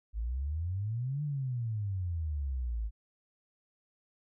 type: exponential two-way sweep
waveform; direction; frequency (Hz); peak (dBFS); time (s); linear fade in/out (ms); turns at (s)
sine; up then down; 51.91 to 150.6 to 51.91; -31; 0.13-2.91; 50; 1.23
effects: none